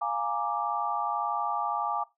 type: chord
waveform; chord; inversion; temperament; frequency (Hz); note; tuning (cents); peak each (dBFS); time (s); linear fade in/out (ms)
sine; Bb dominant seventh; second; equal; 698.5 / 830.6 / 932.3 / 1174.7; F5 / Ab5 / Bb5 / D6; 0 / 0 / 0 / 0; -35 / -31 / -35 / -31; 0.01-2.04; 10
effects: noise-tail reverb RT60 0.2 s tail -19 dB re dry